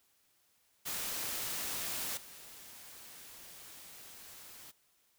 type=noise with level steps; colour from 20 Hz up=white; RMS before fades=-38 / -52 dBFS; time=0.85-4.72 s; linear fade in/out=20 ms; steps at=2.17 s; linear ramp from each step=2 ms; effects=white hiss -72 dBFS RMS until 5.18 s